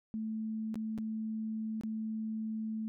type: tone with dropouts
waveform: sine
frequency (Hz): 219.4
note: A3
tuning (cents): -5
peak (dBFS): -34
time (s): 0.14-2.88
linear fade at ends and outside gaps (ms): 0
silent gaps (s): 0.743-0.756 / 0.978-0.985 / 1.811-1.835
effects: none